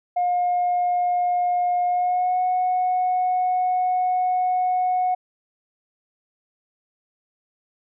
sine tone with pitch glide, 714 to 732.8 Hz, F5 to F#5, +38 to -17 cents, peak -17 dBFS, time 0.16-5.15 s, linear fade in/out 10 ms, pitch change +45 cents, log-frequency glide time 1.86-2.41 s, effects tanh soft clip ceiling -15 dBFS

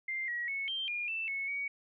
sine tone with pitch steps, 2096 / 1912 / 2203 / 3153 / 2422 / 2658 / 2200 / 2251 Hz, C7 / A#6 / C#7 / G7 / D#7 / E7 / C#7 / C#7, +2 / +43 / -11 / +9 / -47 / +14 / -14 / +26 cents, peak -33 dBFS, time 0.08-1.68 s, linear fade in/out 5 ms, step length 200 ms, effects none

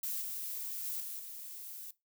violet noise with level steps, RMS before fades -37 / -40 / -38 / -42 / -46 dBFS, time 0.03-1.91 s, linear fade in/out 5 ms, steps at 0.21 / 0.84 / 1 / 1.19 s, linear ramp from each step 5 ms, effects noise-tail reverb RT60 0.2 s tail -19 dB re dry

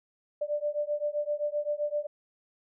sine beating tone pair, 587.3 / 595 Hz, D5 / D5, 0 / +22 cents, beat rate 7.7 Hz, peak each -31 dBFS, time 0.41-2.07 s, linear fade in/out 10 ms, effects none

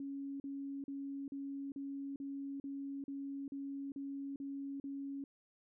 sine tone bursts, 277.2 Hz, C#4, in tune, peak -40 dBFS, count 12, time 0-5.24 s, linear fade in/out 2 ms, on 400 ms, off 40 ms, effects none

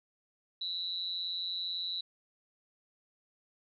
sine tone with amplitude modulation, 3935 Hz, B7, 7 cents flat, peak -30 dBFS, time 0.61-2.01 s, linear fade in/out 5 ms, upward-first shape sine, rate 178 Hz, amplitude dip 80%, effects none

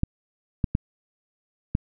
clicks, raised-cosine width 5 ms, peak -9 dBFS, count 4, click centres 0.034 / 0.642 / 0.751 / 1.751 s, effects none

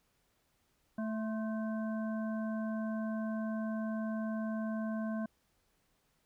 harmonic tone with a mistuned harmonic, 220 Hz, A3, in tune, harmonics 1 / 3 / 5 / 7, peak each -34 / -42 / -49 / -49 dBFS, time 0.98-5.26 s, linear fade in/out 5 ms, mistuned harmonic 5, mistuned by -64 cents, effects pink hiss -75 dBFS RMS until 6.25 s

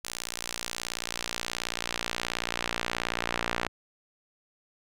sawtooth tone with band-pass filter sweep, 58.6 Hz, A#1, 10 cents sharp, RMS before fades -34 dBFS, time 0.04-3.68 s, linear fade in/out 5 ms, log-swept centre 7600 to 1900 Hz, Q 0.74, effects none

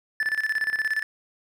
triangle tone with tremolo, 1750 Hz, A6, 10 cents flat, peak -19 dBFS, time 0.2-1.03 s, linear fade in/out 2 ms, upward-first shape square, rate 17 Hz, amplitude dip 75%, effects none

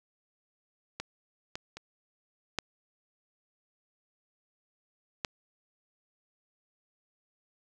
clicks, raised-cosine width 0.2 ms, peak -18 / -19 / -25 / -12 / -13 dBFS, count 5, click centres 1 / 1.555 / 1.77 / 2.587 / 5.248 s, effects none

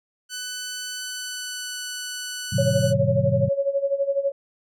10% pulse tone with pitch glide, 1500 to 1487.9 Hz, F#6 to F#6, +23 to +9 cents, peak -21 dBFS, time 0.29-2.94 s, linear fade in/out 50 ms, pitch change -14 cents, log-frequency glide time 0.94-1.79 s
sine chord, G# half-diminished seventh, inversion none, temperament just, 103.83 / 124.59 / 149.51 / 186.89 Hz, G#2 / B2 / D3 / F#3, 0 / +16 / +31 / +18 cents, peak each -26 / -23 / -26 / -27 dBFS, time 2.52-3.49 s, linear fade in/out 10 ms
sine tone with tremolo, 555 Hz, C#5, 2 cents sharp, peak -17 dBFS, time 2.58-4.32 s, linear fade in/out 5 ms, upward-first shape sine, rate 12 Hz, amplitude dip 80%
effects none

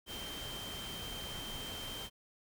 sine tone in noise, 3136 Hz, G7, in tune, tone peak -44 dBFS, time 0.06-2.1 s, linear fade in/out 50 ms, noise pink, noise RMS -45 dBFS, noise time 0.06-2.1 s, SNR -2 dB, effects none

